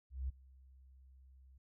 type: tone with ADSR envelope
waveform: sine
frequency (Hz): 65.41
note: C2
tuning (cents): 0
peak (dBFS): -34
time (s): 0.1-1.58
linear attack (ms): 190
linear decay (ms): 14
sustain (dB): -24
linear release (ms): 6
effects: none